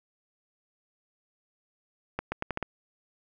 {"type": "accelerating click train", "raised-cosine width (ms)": 0.5, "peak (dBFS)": -15, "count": 6, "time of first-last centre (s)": [2.19, 2.627], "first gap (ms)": 130, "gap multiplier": 0.8, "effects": []}